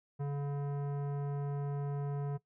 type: tone with tanh clipping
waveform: sine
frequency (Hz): 142.3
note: C#3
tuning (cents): +46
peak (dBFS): -35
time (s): 0.19-2.38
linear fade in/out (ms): 20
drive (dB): 15
effects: noise-tail reverb RT60 0.1 s tail -18 dB re dry